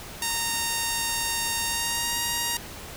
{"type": "tone with pitch glide", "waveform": "5% pulse", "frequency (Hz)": [924, 940.7], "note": ["A#5", "A#5"], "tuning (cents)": [-16, 15], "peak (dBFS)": -13, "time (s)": [0.22, 2.57], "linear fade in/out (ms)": 2, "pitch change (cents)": 31, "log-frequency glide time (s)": [1.66, 2.18], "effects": ["pink hiss -40 dBFS RMS until 2.96 s"]}